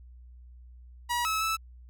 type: tone with pitch steps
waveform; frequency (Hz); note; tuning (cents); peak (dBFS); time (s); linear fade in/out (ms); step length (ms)
sawtooth; 962 / 1296 / 1312; B5 / E6 / E6; -46 / -30 / -9; -23; 1.09-1.57; 20; 160
effects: added 61 Hz sine -47 dBFS peak until 1.89 s